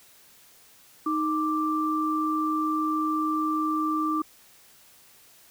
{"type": "tone pair together", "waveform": "sine", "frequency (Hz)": [311.1, 1176.4], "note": ["D#4", "D6"], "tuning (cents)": [0, 3], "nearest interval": "octave + major seventh", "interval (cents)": 2303, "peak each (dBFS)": -26, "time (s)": [1.06, 4.22], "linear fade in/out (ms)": 5, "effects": ["white hiss -55 dBFS RMS until 5.5 s"]}